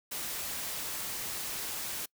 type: noise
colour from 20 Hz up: white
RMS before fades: -37 dBFS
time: 0.11-2.06 s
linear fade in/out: 10 ms
effects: noise-tail reverb RT60 0.1 s tail -25 dB re dry